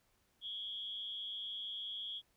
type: tone with amplitude modulation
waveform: sine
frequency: 3322 Hz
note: G#7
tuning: in tune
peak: -37 dBFS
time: 0.41-2.22 s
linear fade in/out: 50 ms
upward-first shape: sine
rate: 209 Hz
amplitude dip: 75%
effects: pink hiss -75 dBFS RMS until 2.36 s